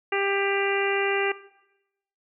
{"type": "harmonic tone", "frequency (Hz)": 396.3, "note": "G4", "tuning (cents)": 19, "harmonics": [1, 2, 3, 4, 5, 6, 7], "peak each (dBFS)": [-26, -30, -32, -33, -30, -32, -32], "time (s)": [0.12, 1.32], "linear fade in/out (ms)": 5, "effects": ["noise-tail reverb RT60 0.9 s tail -18 dB re dry"]}